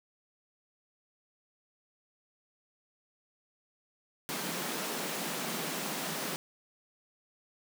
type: high-pass noise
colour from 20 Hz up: pink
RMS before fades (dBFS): -36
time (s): 4.29-6.36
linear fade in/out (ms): 0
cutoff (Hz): 150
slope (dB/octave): 96
effects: none